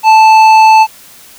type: tone with tanh clipping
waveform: sine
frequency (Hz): 878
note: A5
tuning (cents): -4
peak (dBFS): -3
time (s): 0.03-0.87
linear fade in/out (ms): 50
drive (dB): 11
effects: white hiss -37 dBFS RMS until 1.38 s